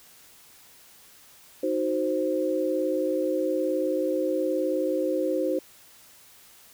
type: chord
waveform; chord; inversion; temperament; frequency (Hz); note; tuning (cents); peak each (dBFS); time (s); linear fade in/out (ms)
sine; C diminished; first; equal; 311.1 / 370 / 523.3; Eb4 / Gb4 / C5; 0 / 0 / 0; -28 / -29 / -26; 1.63-5.59; 5
effects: white hiss -53 dBFS RMS until 6.73 s